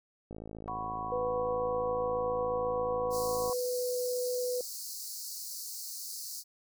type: click train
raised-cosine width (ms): 2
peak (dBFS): -30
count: 174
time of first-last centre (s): 0.31-3.496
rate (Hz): 54.3
type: chord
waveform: sine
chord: F# suspended fourth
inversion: none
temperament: just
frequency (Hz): 740 / 986.7 / 1110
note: F#5 / B5 / C#6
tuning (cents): 0 / -2 / +2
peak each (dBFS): -39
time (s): 0.68-3.53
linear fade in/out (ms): 0
type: tone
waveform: sine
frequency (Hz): 496.5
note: B4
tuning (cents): +9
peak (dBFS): -30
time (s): 1.12-4.61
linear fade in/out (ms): 2
type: high-pass noise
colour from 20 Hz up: pink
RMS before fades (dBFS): -41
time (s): 3.1-6.44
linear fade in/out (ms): 50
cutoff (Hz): 4300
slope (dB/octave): 96
effects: none